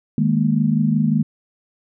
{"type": "chord", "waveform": "sine", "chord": "D# suspended fourth", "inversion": "none", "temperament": "equal", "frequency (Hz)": [155.56, 207.7, 233.1], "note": ["D#3", "G#3", "A#3"], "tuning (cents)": [0, 0, 0], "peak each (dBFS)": -19, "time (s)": [0.18, 1.23], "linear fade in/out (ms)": 2, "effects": []}